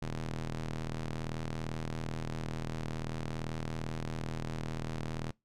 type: ring-modulated tone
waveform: sawtooth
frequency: 80.5 Hz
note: E2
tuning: 41 cents flat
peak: -28 dBFS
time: 0.02-5.31 s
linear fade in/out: 5 ms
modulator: 59.1 Hz
effects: noise-tail reverb RT60 0.2 s tail -24 dB re dry + low-pass 8000 Hz 12 dB/octave